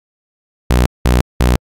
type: tone bursts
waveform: sawtooth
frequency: 61.4 Hz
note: B1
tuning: 9 cents flat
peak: -5 dBFS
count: 3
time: 0.7-1.56 s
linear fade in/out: 5 ms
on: 160 ms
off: 190 ms
effects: AAC 48 kbps